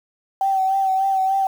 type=tone with vibrato; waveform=sine; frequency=770 Hz; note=G5; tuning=31 cents flat; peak=-16 dBFS; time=0.41-1.47 s; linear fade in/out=2 ms; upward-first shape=sine; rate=3.4 Hz; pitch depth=26 cents each way; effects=7-bit